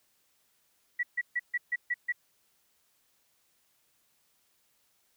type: tone bursts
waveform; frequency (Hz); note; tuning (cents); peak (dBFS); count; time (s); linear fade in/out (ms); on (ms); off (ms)
sine; 1943; B6; -29; -26; 7; 0.99-2.124; 10; 42; 140
effects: white hiss -71 dBFS RMS until 5.16 s